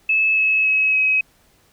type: tone with pitch steps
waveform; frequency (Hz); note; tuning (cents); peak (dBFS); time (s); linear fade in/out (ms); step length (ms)
sine; 2603 / 2584 / 2564 / 2545; E7 / E7 / E7 / D#7; -22 / -35 / -49 / +39; -14; 0.09-1.21; 5; 280
effects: pink hiss -57 dBFS RMS until 1.72 s